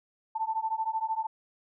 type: beating tone pair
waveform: sine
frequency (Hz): 880 / 893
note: A5 / A5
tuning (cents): 0 / +25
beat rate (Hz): 13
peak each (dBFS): -31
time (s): 0.35-1.27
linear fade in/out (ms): 10
effects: none